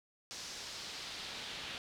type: noise with band-pass filter sweep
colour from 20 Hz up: brown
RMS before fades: -45 dBFS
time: 0.31-1.78 s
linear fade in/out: 0 ms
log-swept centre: 5600 to 3400 Hz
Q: 1.8
effects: none